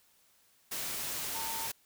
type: tone in noise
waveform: sine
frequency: 904 Hz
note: A5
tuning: 47 cents sharp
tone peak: -40 dBFS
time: 1.34-1.68 s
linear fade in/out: 10 ms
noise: white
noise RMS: -37 dBFS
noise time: 0.71-1.72 s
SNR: -6 dB
effects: white hiss -67 dBFS RMS until 1.85 s